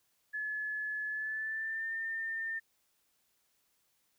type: tone with pitch glide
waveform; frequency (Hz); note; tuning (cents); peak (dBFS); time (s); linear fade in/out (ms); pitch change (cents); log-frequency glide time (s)
sine; 1713 to 1805.5; A6 to A6; -47 to +44; -34; 0.33-2.6; 20; +91; 1.08-1.91
effects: white hiss -75 dBFS RMS until 4.18 s